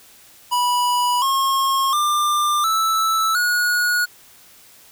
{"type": "tone with pitch steps", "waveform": "square", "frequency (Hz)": [980, 1081.1, 1192.7, 1315.7, 1451.5], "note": ["B5", "C#6", "D6", "E6", "F#6"], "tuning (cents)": [-14, -44, 26, -4, -34], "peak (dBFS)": -17, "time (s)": [0.51, 4.06], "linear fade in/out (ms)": 20, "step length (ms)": 710, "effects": ["white hiss -48 dBFS RMS until 4.91 s"]}